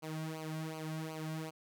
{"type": "tone with flanger", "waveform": "sawtooth", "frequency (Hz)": 157.9, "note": "D#3", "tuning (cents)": 26, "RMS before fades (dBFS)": -41, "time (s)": [0.02, 1.51], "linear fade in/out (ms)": 20, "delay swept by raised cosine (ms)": [0.55, 2.35], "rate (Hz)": 2.7, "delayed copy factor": -0.8, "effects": []}